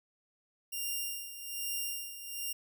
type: tone with tremolo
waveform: 5% pulse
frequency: 2794 Hz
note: F7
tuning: in tune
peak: -24 dBFS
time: 0.72-2.53 s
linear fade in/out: 10 ms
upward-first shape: sine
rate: 1.2 Hz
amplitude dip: 70%
effects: none